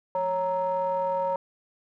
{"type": "ring-modulated tone", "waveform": "triangle", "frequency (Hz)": 190.2, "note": "F#3", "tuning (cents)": 48, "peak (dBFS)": -19, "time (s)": [0.15, 1.36], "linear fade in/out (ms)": 2, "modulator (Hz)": 741, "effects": []}